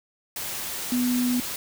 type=tone in noise; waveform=sine; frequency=247.2 Hz; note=B3; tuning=2 cents sharp; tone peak=-21 dBFS; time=0.92-1.4 s; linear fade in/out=2 ms; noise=white; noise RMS=-32 dBFS; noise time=0.36-1.56 s; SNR=+8 dB; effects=none